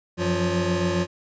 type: tone cluster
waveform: square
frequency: 92 / 173.7 / 181 / 352.9 / 563 Hz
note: F#2 / F3 / F#3 / F4 / C#5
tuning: -9 / -9 / -38 / +18 / +27 cents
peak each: -30 / -27 / -30 / -27 / -31 dBFS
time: 0.17-1.07 s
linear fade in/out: 50 ms
effects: resampled to 16000 Hz